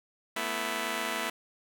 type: chord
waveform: 5% pulse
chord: A suspended second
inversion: none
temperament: just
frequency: 220 / 247.5 / 330 Hz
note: A3 / B3 / E4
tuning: 0 / +4 / +2 cents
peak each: -25 dBFS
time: 0.36-1.3 s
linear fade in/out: 5 ms
effects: none